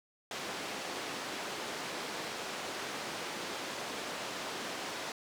pink band-pass noise, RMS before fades -40 dBFS, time 0.31-5.12 s, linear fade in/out 2 ms, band 310 to 6100 Hz, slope 12 dB/octave, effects none

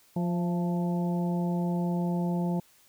harmonic tone with a mistuned harmonic, 175.1 Hz, F3, 5 cents sharp, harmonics 1 / 2 / 3 / 4 / 5, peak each -26 / -36 / -40 / -40 / -40 dBFS, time 0.16-2.6 s, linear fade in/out 5 ms, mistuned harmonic 4, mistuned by -46 cents, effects white hiss -61 dBFS RMS until 2.88 s

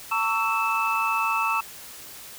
sine tone cluster, 904 / 1124 / 1319 / 2629 Hz, A5 / C#6 / E6 / E7, +47 / +24 / +1 / -5 cents, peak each -27 dBFS, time 0.11-1.61 s, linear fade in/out 10 ms, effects white hiss -42 dBFS RMS until 2.38 s

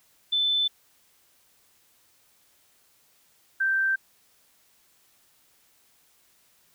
sine tone pair in turn, 3520 / 1564.3 Hz, A7 / G6, 0 / -4 cents, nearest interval octave + major second, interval 1404 cents, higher first, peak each -21 dBFS, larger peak neither, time 0.32-0.68 / 3.6-3.96 s, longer neither, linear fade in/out 10 ms, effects white hiss -63 dBFS RMS until 6.74 s

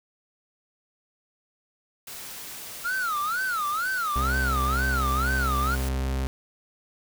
white noise, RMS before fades -39 dBFS, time 2.07-5.89 s, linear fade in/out 5 ms
triangle tone with vibrato, 1344 Hz, E6, 33 cents sharp, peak -23 dBFS, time 2.84-5.76 s, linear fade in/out 20 ms, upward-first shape sine, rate 2.1 Hz, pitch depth 240 cents each way
40% pulse tone with pitch glide, 65.41 to 65.83 Hz, C2 to C2, 0 to +11 cents, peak -24 dBFS, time 4.16-6.27 s, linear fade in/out 0 ms, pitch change +11 cents, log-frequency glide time 4.34-5.88 s
effects none

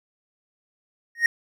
triangle tone with exponential growth, 1864.7 Hz, A#6, in tune, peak -9 dBFS, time 1.15-1.26 s, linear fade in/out 2 ms, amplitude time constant 23 ms, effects none

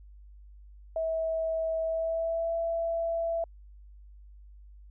sine tone with pitch glide, 648 to 666.6 Hz, E5 to E5, -30 to +19 cents, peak -27 dBFS, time 0.96-3.44 s, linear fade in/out 2 ms, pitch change +49 cents, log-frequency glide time 1.83-2.54 s, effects added 50 Hz sine -48 dBFS peak until 4.9 s

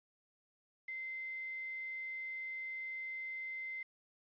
sine tone with quantisation, 2073 Hz, C7, 17 cents flat, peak -40 dBFS, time 0.88-3.83 s, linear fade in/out 5 ms, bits 10, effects resampled to 11025 Hz

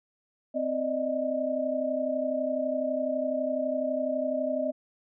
sine tone cluster, 260.1 / 594 / 626 Hz, C4 / D5 / D#5, -10 / +20 / +10 cents, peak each -32 / -31 / -29 dBFS, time 0.54-4.72 s, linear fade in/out 20 ms, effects none

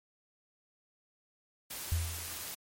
white noise, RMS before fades -41 dBFS, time 1.7-2.55 s, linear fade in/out 10 ms
sine tone with exponential decay, 83.5 Hz, E2, 23 cents sharp, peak -25 dBFS, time 1.92-2.48 s, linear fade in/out 0 ms, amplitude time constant 120 ms
effects MP3 64 kbps

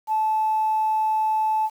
sine tone, 870 Hz, A5, 20 cents flat, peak -18 dBFS, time 0.07-1.7 s, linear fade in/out 50 ms, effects tanh soft clip ceiling -14 dBFS + 8-bit

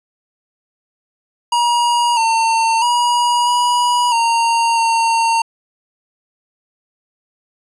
square tone with pitch steps, 954 / 905 / 963 / 971 / 924 / 914 Hz, A#5 / A5 / B5 / B5 / A#5 / A#5, +40 / +48 / -44 / -30 / -16 / -34 cents, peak -13 dBFS, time 1.52-5.42 s, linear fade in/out 5 ms, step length 650 ms, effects resampled to 24000 Hz + 9-bit

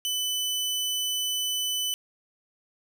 sawtooth tone, 3000 Hz, F#7, 23 cents sharp, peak -23 dBFS, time 0.05-1.94 s, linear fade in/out 0 ms, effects none

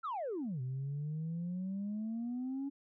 sine exponential two-way sweep, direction down then up, 1407 to 125.9 to 281.9 Hz, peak -34 dBFS, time 0.03-2.7 s, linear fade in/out 20 ms, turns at 0.61 s, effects tanh soft clip ceiling -33 dBFS

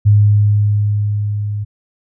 sine tone with level ramp, 103.83 Hz, G#2, in tune, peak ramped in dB -5 to -18 dBFS, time 0.05-1.65 s, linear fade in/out 20 ms, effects none

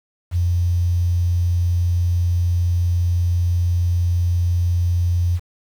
sine tone with quantisation, 87.4 Hz, F2, 2 cents sharp, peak -15 dBFS, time 0.31-5.4 s, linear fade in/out 50 ms, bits 7, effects none

